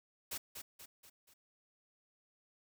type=noise with echo; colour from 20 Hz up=white; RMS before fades=-41 dBFS; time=0.31-0.38 s; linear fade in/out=10 ms; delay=240 ms; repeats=4; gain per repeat=-6 dB; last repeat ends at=1.34 s; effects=none